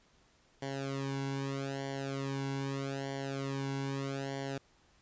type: tone with flanger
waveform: sawtooth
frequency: 136.9 Hz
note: C#3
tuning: 21 cents flat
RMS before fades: -37 dBFS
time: 0.62-4.58 s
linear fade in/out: 5 ms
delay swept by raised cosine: 0.78 to 1.63 ms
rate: 0.8 Hz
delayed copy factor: -1
effects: pink hiss -67 dBFS RMS until 5.01 s + resampled to 16000 Hz